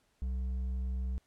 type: tone with hard clipping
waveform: sine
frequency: 63.5 Hz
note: B1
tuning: 49 cents sharp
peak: -33 dBFS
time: 0.22-1.18 s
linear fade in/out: 0 ms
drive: 4 dB
effects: pink hiss -73 dBFS RMS until 1.26 s + low-pass 11000 Hz 12 dB/octave